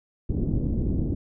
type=low-pass noise; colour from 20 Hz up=pink; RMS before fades=-25 dBFS; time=0.29-1.15 s; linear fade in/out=10 ms; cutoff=340 Hz; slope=24 dB/octave; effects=none